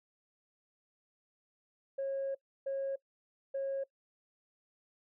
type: tone bursts at uneven times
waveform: sine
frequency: 545 Hz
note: C#5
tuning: 29 cents flat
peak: -31 dBFS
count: 3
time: 1.98-2.35 / 2.66-2.96 / 3.54-3.84 s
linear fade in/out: 10 ms
effects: noise-tail reverb RT60 0.1 s tail -24 dB re dry + tanh soft clip ceiling -30 dBFS